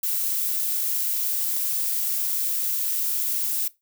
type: noise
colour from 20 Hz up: violet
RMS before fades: -25 dBFS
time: 0.03-3.68 s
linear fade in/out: 5 ms
effects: noise-tail reverb RT60 0.2 s tail -19 dB re dry